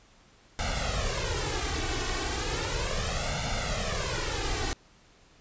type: noise with flanger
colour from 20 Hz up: pink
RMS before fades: -30 dBFS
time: 0.59-4.73 s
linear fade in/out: 0 ms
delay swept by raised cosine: 1.4 to 2.7 ms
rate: 0.35 Hz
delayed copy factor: +0.8
effects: pink hiss -59 dBFS RMS until 5.4 s + resampled to 16000 Hz